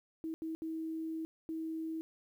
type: tone bursts at uneven times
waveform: sine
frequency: 321.6 Hz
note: E4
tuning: 43 cents flat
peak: -36 dBFS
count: 4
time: 0.24-0.34 / 0.42-0.55 / 0.62-1.25 / 1.49-2.01 s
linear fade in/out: 0 ms
effects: 11-bit